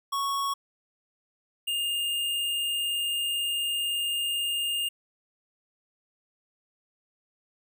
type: tone pair in turn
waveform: square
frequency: 1108.7 / 2823 Hz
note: C#6 / F7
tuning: 0 / +18 cents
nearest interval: octave + major third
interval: 1618 cents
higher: second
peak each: -27 dBFS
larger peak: neither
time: 0.12-0.54 / 1.67-4.89 s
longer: second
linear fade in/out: 10 ms
effects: none